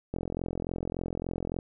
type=click train; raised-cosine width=2 ms; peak=-19 dBFS; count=64; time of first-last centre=0.14-1.588 s; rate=43.5 Hz; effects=none